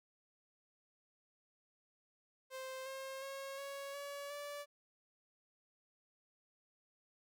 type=tone with pitch steps; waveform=sawtooth; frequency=523.3 / 534 / 544.9 / 556 / 567.4 / 579 Hz; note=C5 / C5 / C#5 / C#5 / C#5 / D5; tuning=0 / +35 / -30 / +5 / +40 / -25 cents; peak=-40 dBFS; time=2.5-4.66 s; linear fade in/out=50 ms; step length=360 ms; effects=none